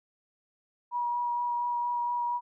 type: tone with vibrato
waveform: sine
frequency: 962 Hz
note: B5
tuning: 46 cents flat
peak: -27 dBFS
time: 0.91-2.41 s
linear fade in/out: 50 ms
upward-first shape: sine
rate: 4.3 Hz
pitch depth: 11 cents each way
effects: none